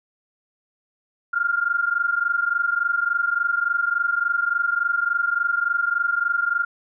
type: tone pair together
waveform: sine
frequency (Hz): 1390 / 1413.5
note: F6 / F6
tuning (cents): -9 / +20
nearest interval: unison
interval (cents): 29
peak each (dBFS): -22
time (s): 1.33-6.65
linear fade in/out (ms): 10
effects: none